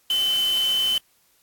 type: tone in noise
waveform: sine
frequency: 3047 Hz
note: G7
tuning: 50 cents flat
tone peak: -19 dBFS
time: 0.1-0.98 s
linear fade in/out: 2 ms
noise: white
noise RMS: -34 dBFS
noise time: 0.1-0.98 s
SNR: +12 dB
effects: white hiss -62 dBFS RMS until 1.42 s + AAC 64 kbps